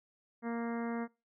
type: harmonic tone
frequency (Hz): 233.1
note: A#3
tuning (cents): 0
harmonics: 1 / 2 / 3 / 4 / 5 / 6 / 7 / 8 / 9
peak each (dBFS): -35 / -41 / -45 / -47 / -49 / -51 / -52 / -53 / -54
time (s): 0.42-1.08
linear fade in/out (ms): 50
effects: noise-tail reverb RT60 0.3 s tail -25 dB re dry